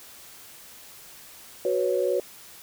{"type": "chord", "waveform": "sine", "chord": "F# suspended fourth", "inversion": "none", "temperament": "just", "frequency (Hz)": [370, 493.3, 555], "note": ["F#4", "B4", "C#5"], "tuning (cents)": [0, -2, 2], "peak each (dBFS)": -26, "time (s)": [1.65, 2.2], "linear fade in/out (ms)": 2, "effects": ["white hiss -47 dBFS RMS until 2.62 s"]}